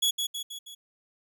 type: tone with echo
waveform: sawtooth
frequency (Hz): 3368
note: G#7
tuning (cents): +24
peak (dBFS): -19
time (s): 0.02-0.11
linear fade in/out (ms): 10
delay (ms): 160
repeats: 4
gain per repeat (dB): -5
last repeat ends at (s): 0.75
effects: none